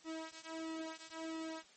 sawtooth tone with flanger, 322.2 Hz, E4, 39 cents flat, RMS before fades -45 dBFS, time 0.04-1.64 s, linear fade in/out 50 ms, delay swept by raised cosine 1.8 to 3.2 ms, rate 1.5 Hz, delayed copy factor -1, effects white hiss -63 dBFS RMS until 1.76 s + MP3 32 kbps

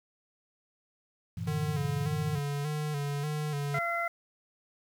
sine chord, E diminished, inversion first, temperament equal with one note detuned, 98 / 116.54 / 166.15 Hz, G2 / Bb2 / E3, 0 / 0 / +14 cents, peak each -37 dBFS, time 1.37-2.39 s, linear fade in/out 5 ms
square tone with vibrato, 147.1 Hz, D3, 3 cents sharp, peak -31 dBFS, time 1.47-3.79 s, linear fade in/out 5 ms, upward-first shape square, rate 1.7 Hz, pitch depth 47 cents each way
harmonic tone, 683 Hz, F5, 39 cents flat, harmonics 1 / 2 / 3, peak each -33 / -33 / -33 dBFS, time 3.74-4.08 s, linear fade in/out 5 ms
effects 9-bit

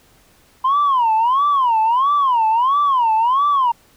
sine tone with vibrato, 1010 Hz, B5, 39 cents sharp, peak -11 dBFS, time 0.64-3.72 s, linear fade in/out 10 ms, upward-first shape sine, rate 1.5 Hz, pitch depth 250 cents each way, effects tanh soft clip ceiling -10 dBFS + pink hiss -53 dBFS RMS until 3.96 s

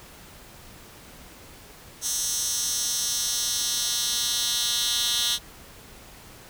10% pulse tone with high-pass filter sweep, 238.6 Hz, A#3, 41 cents sharp, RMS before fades -26 dBFS, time 2.01-5.39 s, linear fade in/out 50 ms, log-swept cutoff 6200 to 3700 Hz, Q 2.1, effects pink hiss -47 dBFS RMS until 6.49 s

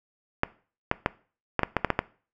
clicks, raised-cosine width 0.5 ms, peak -6 dBFS, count 9, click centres 0.434 / 0.914 / 1.061 / 1.593 / 1.633 / 1.767 / 1.847 / 1.903 / 1.991 s, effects noise-tail reverb RT60 0.4 s tail -20 dB re dry

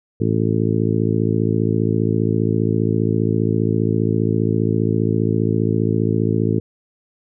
harmonic tone, 55 Hz, A1, in tune, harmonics 2 / 3 / 4 / 5 / 6 / 7 / 8, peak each -20 / -22 / -23 / -24 / -25 / -25 / -26 dBFS, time 0.2-6.6 s, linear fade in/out 10 ms, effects none

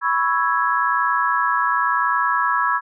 sine chord, C# minor seventh, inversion third, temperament equal, 987.8 / 1108.7 / 1318.5 / 1661.2 Hz, B5 / C#6 / E6 / G#6, 0 / 0 / 0 / 0 cents, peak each -22 dBFS, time 0.01-2.81 s, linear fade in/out 50 ms, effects none

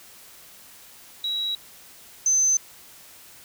sine tone pair in turn, 3874 / 6150 Hz, B7 / G8, -34 / -34 cents, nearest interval minor sixth, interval 800 cents, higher second, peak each -24 / -17 dBFS, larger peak second, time 1.24-1.55 / 2.26-2.57 s, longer neither, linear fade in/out 2 ms, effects white hiss -48 dBFS RMS until 3.44 s

